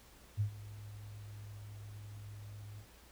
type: tone with ADSR envelope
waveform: sine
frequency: 103.83 Hz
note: G#2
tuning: in tune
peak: -28 dBFS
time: 0.37-2.86 s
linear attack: 35 ms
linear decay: 95 ms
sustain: -18 dB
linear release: 77 ms
effects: added 60 Hz sine -61 dBFS peak until 3.11 s + pink hiss -61 dBFS RMS until 3.11 s